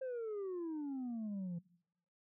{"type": "exponential sweep", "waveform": "sine", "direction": "down", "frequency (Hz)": [533, 167.6], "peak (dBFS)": -36, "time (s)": [0.01, 1.59], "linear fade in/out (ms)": 10, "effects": ["noise-tail reverb RT60 0.8 s tail -25 dB re dry", "tanh soft clip ceiling -38 dBFS"]}